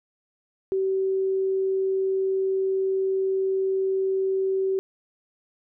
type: tone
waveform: sine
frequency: 383.1 Hz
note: G4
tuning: 40 cents flat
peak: -21 dBFS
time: 0.72-4.79 s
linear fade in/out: 0 ms
effects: none